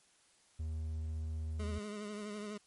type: tone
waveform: triangle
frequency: 78.9 Hz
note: D#2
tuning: 25 cents sharp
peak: -34 dBFS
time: 0.59-1.79 s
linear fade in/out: 10 ms
type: tone with vibrato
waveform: 25% pulse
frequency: 208.8 Hz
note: G#3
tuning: 10 cents sharp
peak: -37 dBFS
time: 1.59-2.58 s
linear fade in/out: 10 ms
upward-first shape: triangle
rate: 12 Hz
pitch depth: 48 cents each way
effects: white hiss -68 dBFS RMS until 2.66 s + MP3 48 kbps